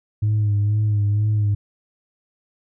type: tone with vibrato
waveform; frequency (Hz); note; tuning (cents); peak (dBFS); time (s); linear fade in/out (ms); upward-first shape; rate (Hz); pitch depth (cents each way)
sine; 104.6; G#2; +13; -14; 0.22-1.55; 10; sine; 2.1; 40
effects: tanh soft clip ceiling -14 dBFS